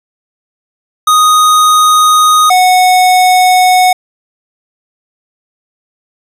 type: tone pair in turn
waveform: square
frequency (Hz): 1244.5 / 735.5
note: D#6 / F#5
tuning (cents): 0 / -11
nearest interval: major sixth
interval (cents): 911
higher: first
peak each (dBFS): -5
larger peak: neither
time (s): 1.07-2.5 / 2.5-3.93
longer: neither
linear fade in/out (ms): 5
effects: resampled to 32000 Hz + 7-bit